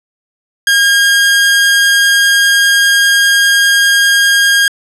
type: tone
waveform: sawtooth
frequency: 1621 Hz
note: G#6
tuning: 42 cents flat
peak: -3 dBFS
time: 0.67-4.68 s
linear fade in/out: 2 ms
effects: low-pass 11000 Hz 12 dB/octave